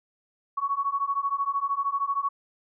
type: beating tone pair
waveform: sine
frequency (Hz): 1108.7 / 1121.7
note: C#6 / C#6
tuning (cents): 0 / +20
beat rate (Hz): 13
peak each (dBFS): -28 / -27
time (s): 0.57-2.29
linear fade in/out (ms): 10
effects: none